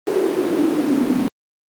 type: noise with high-pass filter sweep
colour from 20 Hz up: brown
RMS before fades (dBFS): -18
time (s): 0.07-1.28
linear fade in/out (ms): 0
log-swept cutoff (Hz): 390 to 240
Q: 9.4
effects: high-pass 150 Hz 12 dB/octave + Opus 32 kbps